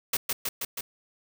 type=noise with echo; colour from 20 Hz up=white; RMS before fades=-26 dBFS; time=0.13-0.17 s; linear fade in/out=5 ms; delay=160 ms; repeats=4; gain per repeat=-2 dB; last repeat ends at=0.81 s; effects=none